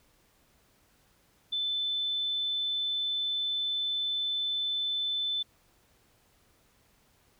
sine tone, 3520 Hz, A7, in tune, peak -28 dBFS, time 1.52-5.43 s, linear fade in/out 10 ms, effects pink hiss -66 dBFS RMS until 7.39 s

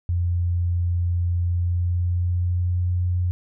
sine tone with pitch glide, 87.31 to 89.3 Hz, F2 to F2, 0 to +39 cents, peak -19 dBFS, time 0.09-3.31 s, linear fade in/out 0 ms, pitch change +39 cents, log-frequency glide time 1.4-2.95 s, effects none

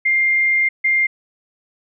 sine tone pair in turn, 2108 / 2108 Hz, C7 / C7, +12 / +12 cents, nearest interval unison, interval 0 cents, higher neither, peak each -13 dBFS, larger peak neither, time 0.05-0.69 / 0.84-1.07 s, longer first, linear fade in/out 10 ms, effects none

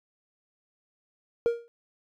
triangle tone with exponential decay, 469.1 Hz, A#4, 11 cents sharp, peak -15 dBFS, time 1.46-1.68 s, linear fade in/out 0 ms, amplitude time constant 47 ms, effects tanh soft clip ceiling -14 dBFS

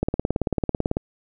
click train, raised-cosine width 2 ms, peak -8 dBFS, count 18, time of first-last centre 0.03-0.969 s, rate 18.1 Hz, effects none

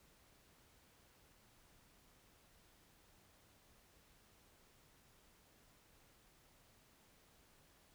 silence, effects pink hiss -69 dBFS RMS until 7.94 s

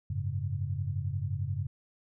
sine chord, F# suspended second, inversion none, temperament equal, 92.5 / 103.83 / 138.59 Hz, F#2 / G#2 / C#3, 0 / 0 / 0 cents, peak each -34 / -34 / -35 dBFS, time 0.1-1.67 s, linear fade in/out 5 ms, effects none

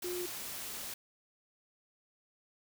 sine tone in noise, 357.1 Hz, F4, 39 cents sharp, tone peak -36 dBFS, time 0.04-0.26 s, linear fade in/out 5 ms, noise white, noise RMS -42 dBFS, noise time 0.02-0.94 s, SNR +3 dB, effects none

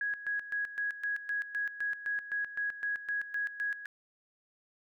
sine tone with tremolo, 1661.2 Hz, G#6, in tune, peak -30 dBFS, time 0.01-3.86 s, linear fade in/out 2 ms, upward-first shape square, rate 3.9 Hz, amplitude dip 75%, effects none

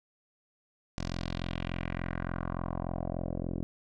10% pulse tone with low-pass filter sweep, 43.46 Hz, F1, 8 cents flat, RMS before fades -35 dBFS, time 0.98-3.63 s, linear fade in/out 0 ms, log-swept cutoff 5800 to 390 Hz, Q 2.3, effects none

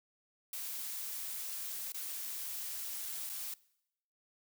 blue noise with dropouts, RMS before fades -41 dBFS, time 0.53-3.54 s, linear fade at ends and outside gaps 2 ms, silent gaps 1.921-1.944 / 3.293-3.297 s, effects noise-tail reverb RT60 0.8 s tail -22 dB re dry

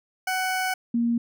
20% pulse / sine tone pair in turn, 747 / 234.8 Hz, F#5 / A#3, +16 / +13 cents, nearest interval octave + minor sixth, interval 2003 cents, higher first, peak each -19 / -20 dBFS, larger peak first, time 0.27-0.74 / 0.94-1.18 s, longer first, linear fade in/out 5 ms, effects none

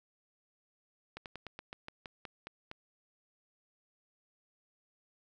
slowing click train, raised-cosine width 0.3 ms, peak -27 dBFS, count 11, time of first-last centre 1.17-2.714 s, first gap 88 ms, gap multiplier 1.12, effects none

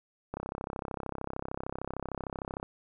click train, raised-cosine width 1 ms, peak -21 dBFS, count 77, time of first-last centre 0.34-2.629 s, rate 33.2 Hz, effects none

